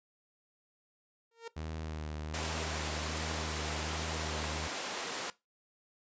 sawtooth tone with exponential growth, 460.4 Hz, A#4, 22 cents flat, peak -34 dBFS, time 1.31-1.48 s, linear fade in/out 5 ms, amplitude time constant 36 ms
sawtooth tone with vibrato, 77.78 Hz, D#2, in tune, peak -34 dBFS, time 1.56-4.68 s, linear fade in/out 10 ms, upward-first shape sine, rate 1.3 Hz, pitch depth 36 cents each way
pink high-pass noise, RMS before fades -38 dBFS, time 2.34-5.3 s, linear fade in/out 0 ms, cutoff 370 Hz, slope 12 dB/octave
effects noise-tail reverb RT60 0.2 s tail -19 dB re dry + resampled to 16000 Hz

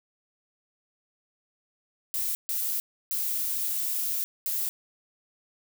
violet noise bursts at uneven times, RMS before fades -29 dBFS, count 4, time 2.14-2.35 / 2.49-2.8 / 3.11-4.24 / 4.46-4.69 s, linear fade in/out 0 ms, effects none

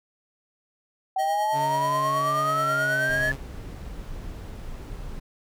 sine exponential sweep, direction up, 758 to 1730 Hz, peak -22 dBFS, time 1.16-3.32 s, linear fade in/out 5 ms
square tone with tremolo, 630 Hz, D#5, 21 cents sharp, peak -28 dBFS, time 1.18-3.31 s, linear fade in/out 20 ms, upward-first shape triangle, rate 9.3 Hz, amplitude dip 50%
sawtooth tone with pitch glide, 141.9 to 135.49 Hz, C#3 to C#3, +41 to -39 cents, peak -28 dBFS, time 1.52-3.38 s, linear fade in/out 50 ms, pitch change -80 cents, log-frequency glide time 2.53-3.13 s
brown noise, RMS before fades -36 dBFS, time 3.09-5.2 s, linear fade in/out 10 ms
effects none

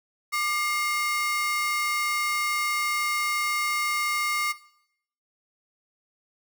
45% pulse ring-modulated tone, 1661.2 Hz, G#6, in tune, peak -21 dBFS, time 0.32-4.53 s, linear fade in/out 20 ms, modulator 467 Hz, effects noise-tail reverb RT60 0.7 s tail -17 dB re dry

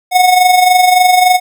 square tone with amplitude modulation, 731 Hz, F#5, 21 cents flat, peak -4 dBFS, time 0.11-1.4 s, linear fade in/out 50 ms, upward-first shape sine, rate 23.5 Hz, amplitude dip 55%, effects none

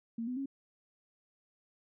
sine tone with pitch steps, 229.7 / 250.5 / 273.2 Hz, A#3 / B3 / C#4, -25 / +25 / -25 cents, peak -34 dBFS, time 0.18-0.459 s, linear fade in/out 5 ms, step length 93 ms, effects none

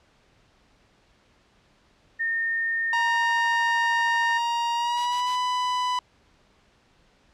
sine tone, 1827 Hz, A#6, 35 cents flat, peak -23 dBFS, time 2.19-4.39 s, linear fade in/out 20 ms
45% pulse tone with pitch glide, 940 to 995.9 Hz, A#5 to B5, +14 to +14 cents, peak -23 dBFS, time 2.93-5.99 s, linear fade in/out 2 ms, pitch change +100 cents, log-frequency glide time 4.75-5.3 s
blue noise bursts, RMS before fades -34 dBFS, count 3, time 4.96-5.368 s, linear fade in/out 20 ms, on 110 ms, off 39 ms
effects pink hiss -61 dBFS RMS until 7.33 s + low-pass 5000 Hz 12 dB/octave

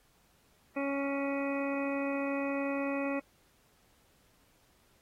harmonic tone, 278.1 Hz, C#4, 6 cents sharp, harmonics 1 / 2 / 3 / 4 / 5 / 7 / 8 / 9, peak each -33 / -35 / -44 / -43 / -47 / -44 / -50 / -42 dBFS, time 0.76-3.2 s, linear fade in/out 10 ms, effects pink hiss -68 dBFS RMS until 5.01 s + AAC 48 kbps

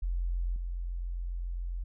sine tone with level steps, 43.65 Hz, F1, in tune, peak -28 / -32 dBFS, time 0.02-1.84 s, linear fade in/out 10 ms, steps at 0.56 s, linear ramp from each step 2 ms, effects none

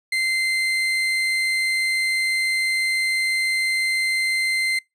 35% pulse tone, 2078 Hz, C7, 12 cents flat, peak -18 dBFS, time 0.12-4.79 s, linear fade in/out 5 ms, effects noise-tail reverb RT60 0.2 s tail -26 dB re dry + low-pass 10000 Hz 12 dB/octave

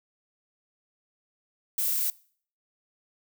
violet noise, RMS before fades -27 dBFS, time 1.78-2.1 s, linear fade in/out 2 ms, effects noise-tail reverb RT60 0.5 s tail -22 dB re dry

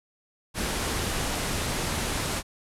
pink low-pass noise, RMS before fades -29 dBFS, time 0.54-2.43 s, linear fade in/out 50 ms, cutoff 12000 Hz, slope 48 dB/octave, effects none

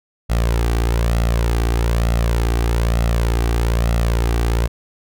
sawtooth tone with flanger, 57.6 Hz, A#1, 20 cents flat, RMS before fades -17 dBFS, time 0.29-4.68 s, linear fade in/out 20 ms, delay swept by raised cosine 1.5 to 2.6 ms, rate 1.1 Hz, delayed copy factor +0.5, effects none

